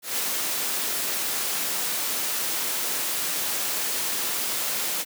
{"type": "noise with ADSR envelope", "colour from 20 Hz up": "white", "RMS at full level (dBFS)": -25, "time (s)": [0.02, 5.05], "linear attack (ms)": 160, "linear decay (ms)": 28, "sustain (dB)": -2, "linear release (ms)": 43, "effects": ["high-pass 200 Hz 12 dB/octave"]}